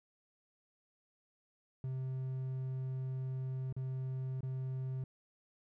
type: tone with dropouts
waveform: triangle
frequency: 130.7 Hz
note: C3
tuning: 1 cent flat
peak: -34 dBFS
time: 1.84-5.04 s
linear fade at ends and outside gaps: 2 ms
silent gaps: 3.726-3.765 / 4.407-4.431 s
effects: none